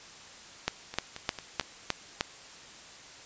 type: two click trains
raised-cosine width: 0.2 ms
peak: -21 / -9 dBFS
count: 4 / 6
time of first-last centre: 0.94-1.611 / 0.68-2.209 s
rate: 4.47 / 3.27 Hz
effects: white hiss -49 dBFS RMS until 3.25 s + resampled to 16000 Hz